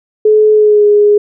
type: tone with pitch glide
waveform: sine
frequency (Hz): 428.2 to 414.8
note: A4 to G#4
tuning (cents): -47 to -2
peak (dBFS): -4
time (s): 0.25-1.18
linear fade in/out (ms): 5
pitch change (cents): -55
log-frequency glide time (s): 0.53-0.85
effects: none